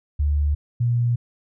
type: tone pair in turn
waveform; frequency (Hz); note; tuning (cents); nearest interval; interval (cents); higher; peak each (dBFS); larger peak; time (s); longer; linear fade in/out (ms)
sine; 73.2 / 119.61; D2 / A#2; -5 / +45; major sixth; 850; second; -17; neither; 0.19-0.55 / 0.8-1.16; neither; 10
effects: none